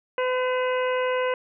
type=harmonic tone with a mistuned harmonic; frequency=507 Hz; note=B4; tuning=45 cents sharp; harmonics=1 / 2 / 3 / 4 / 5 / 6; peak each=-23 / -29 / -33 / -35 / -37 / -39 dBFS; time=0.18-1.34 s; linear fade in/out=2 ms; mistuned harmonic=6; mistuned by=-98 cents; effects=none